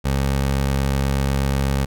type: tone with vibrato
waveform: 20% pulse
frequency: 68.2 Hz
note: C#2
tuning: 28 cents flat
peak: -13 dBFS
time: 0.04-1.86 s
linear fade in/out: 20 ms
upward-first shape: triangle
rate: 11 Hz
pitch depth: 9 cents each way
effects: none